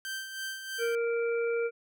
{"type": "tone with tremolo", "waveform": "sawtooth", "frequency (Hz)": 1561, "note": "G6", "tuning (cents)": -8, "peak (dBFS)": -30, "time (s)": [0.05, 0.95], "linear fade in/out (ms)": 0, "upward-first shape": "sine", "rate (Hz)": 3.1, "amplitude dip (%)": 55}
{"type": "harmonic tone", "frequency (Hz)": 466.2, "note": "A#4", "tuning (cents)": 0, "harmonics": [1, 3, 5], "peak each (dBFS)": [-27, -38, -40], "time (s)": [0.78, 1.71], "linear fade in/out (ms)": 50}
{"effects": []}